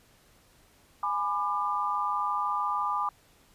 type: chord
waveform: sine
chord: G# diminished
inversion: none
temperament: just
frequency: 830.6 / 996.7 / 1196.1 Hz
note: G#5 / B5 / D6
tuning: 0 / +16 / +31 cents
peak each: -33 / -31 / -29 dBFS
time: 1.03-3.09 s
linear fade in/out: 2 ms
effects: pink hiss -61 dBFS RMS until 3.54 s + resampled to 32000 Hz